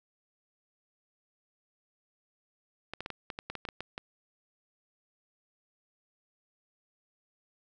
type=clicks; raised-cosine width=0.3 ms; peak=-21 dBFS; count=12; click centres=2.936 / 3.006 / 3.061 / 3.103 / 3.302 / 3.389 / 3.5 / 3.553 / 3.652 / 3.688 / 3.806 / 3.979 s; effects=none